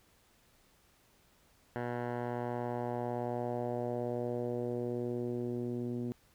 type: tone with low-pass filter sweep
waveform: 10% pulse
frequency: 121.2 Hz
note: B2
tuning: 32 cents flat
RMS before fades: -36 dBFS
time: 1.76-6.12 s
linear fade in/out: 0 ms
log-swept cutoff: 1400 to 280 Hz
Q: 1.9
effects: pink hiss -67 dBFS RMS until 6.34 s